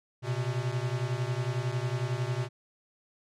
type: beating tone pair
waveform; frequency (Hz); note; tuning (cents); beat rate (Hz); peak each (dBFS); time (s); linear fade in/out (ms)
square; 120 / 131; B2 / C3; -49 / +2; 11; -32 / -33; 0.22-2.49; 50
effects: low-pass 7000 Hz 12 dB/octave

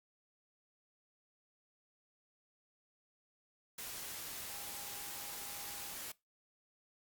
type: tone in noise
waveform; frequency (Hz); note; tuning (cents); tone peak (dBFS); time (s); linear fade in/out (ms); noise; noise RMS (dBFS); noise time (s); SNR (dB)
sine; 812; G#5; -39; -56; 4.49-5.94; 5; white; -45; 3.78-6.12; -14
effects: noise-tail reverb RT60 0.2 s tail -21 dB re dry + Opus 48 kbps

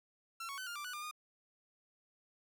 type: tone with pitch steps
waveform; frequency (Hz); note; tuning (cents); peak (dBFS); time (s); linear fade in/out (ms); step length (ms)
sawtooth; 1353 / 1111 / 1517 / 1407 / 1178 / 1478 / 1201 / 1224; E6 / C#6 / F#6 / F6 / D6 / F#6 / D6 / D#6; +45 / +4 / +43 / +12 / +5 / -2 / +38 / -29; -38; 0.4-1.112; 5; 89
effects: none

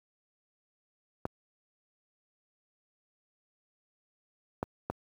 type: clicks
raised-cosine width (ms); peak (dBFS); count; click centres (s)
1; -17; 3; 1.254 / 4.629 / 4.9
effects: high-pass 60 Hz 12 dB/octave + 9-bit

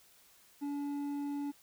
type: tone with hard clipping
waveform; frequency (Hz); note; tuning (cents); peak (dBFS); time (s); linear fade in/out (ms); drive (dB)
triangle; 286.2; D4; -45; -36; 0.61-1.52; 20; 9
effects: white hiss -63 dBFS RMS until 1.62 s

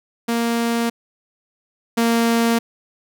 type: tone pair in turn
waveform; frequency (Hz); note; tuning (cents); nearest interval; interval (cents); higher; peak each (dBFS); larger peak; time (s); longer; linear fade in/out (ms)
sawtooth; 233.1 / 231.5; A#3 / A#3; 0 / -12; unison; 12; first; -14 / -11; second; 0.28-0.9 / 1.97-2.59; neither; 10
effects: none

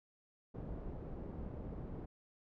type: low-pass noise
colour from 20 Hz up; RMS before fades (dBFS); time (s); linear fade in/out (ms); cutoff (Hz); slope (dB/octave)
pink; -45; 0.54-2.06; 10; 490; 12
effects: none

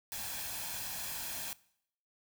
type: noise with comb filter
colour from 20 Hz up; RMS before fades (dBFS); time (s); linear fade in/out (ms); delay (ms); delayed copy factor
white; -40; 0.12-1.53; 0; 1.2; +0.55
effects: noise-tail reverb RT60 0.7 s tail -21 dB re dry

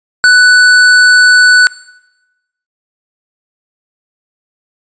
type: tone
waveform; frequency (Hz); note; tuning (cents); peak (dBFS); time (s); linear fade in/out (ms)
square; 1488; F#6; +9; -3; 0.24-1.67; 0
effects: noise-tail reverb RT60 1.0 s tail -21 dB re dry + resampled to 16000 Hz

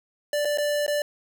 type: tone with dropouts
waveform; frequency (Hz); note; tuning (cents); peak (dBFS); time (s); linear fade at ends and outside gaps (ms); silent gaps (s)
square; 587.3; D5; 0; -23; 0.33-1.02; 2; 0.449-0.453 / 0.575-0.583 / 0.865-0.879
effects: none

